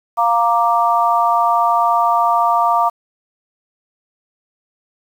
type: chord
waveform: sine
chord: Bb major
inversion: second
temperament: equal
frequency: 698.5 / 932.3 / 1174.7 Hz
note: F5 / Bb5 / D6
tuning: 0 / 0 / 0 cents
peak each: -16 dBFS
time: 0.17-2.9 s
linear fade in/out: 20 ms
effects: 7-bit